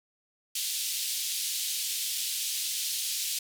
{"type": "band-pass noise", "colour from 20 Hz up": "pink", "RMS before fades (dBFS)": -32, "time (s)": [0.55, 3.39], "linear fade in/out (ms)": 5, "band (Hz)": [3200, 15000], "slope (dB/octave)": 24, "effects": []}